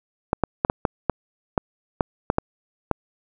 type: clicks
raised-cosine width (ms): 1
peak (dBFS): -4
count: 11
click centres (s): 0.331 / 0.437 / 0.649 / 0.699 / 0.852 / 1.097 / 1.578 / 2.008 / 2.301 / 2.384 / 2.913
effects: none